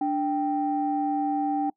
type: tone pair together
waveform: sine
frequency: 293.7 / 784 Hz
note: D4 / G5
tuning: 0 / 0 cents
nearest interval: octave + perfect fourth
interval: 1700 cents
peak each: -25 dBFS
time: 0.01-1.7 s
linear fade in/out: 5 ms
effects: noise-tail reverb RT60 0.1 s tail -24 dB re dry + tanh soft clip ceiling -15 dBFS